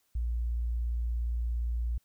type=tone; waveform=sine; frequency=58.6 Hz; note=A#1; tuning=10 cents sharp; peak=-28 dBFS; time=0.15-1.98 s; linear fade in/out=5 ms; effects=white hiss -73 dBFS RMS until 2.04 s